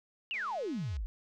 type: exponential sweep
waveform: sine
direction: down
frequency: 2960 to 41.2 Hz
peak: -33 dBFS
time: 0.31-1.06 s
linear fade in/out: 0 ms
type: click train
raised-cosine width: 0.2 ms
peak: -37 dBFS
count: 134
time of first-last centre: 0.34-0.967 s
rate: 212 Hz
effects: none